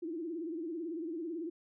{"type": "tone with vibrato", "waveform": "sine", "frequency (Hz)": 329.6, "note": "E4", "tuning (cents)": 0, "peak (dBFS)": -36, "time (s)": [0.02, 1.5], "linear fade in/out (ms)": 10, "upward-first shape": "sine", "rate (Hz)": 18, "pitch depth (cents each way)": 120, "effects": []}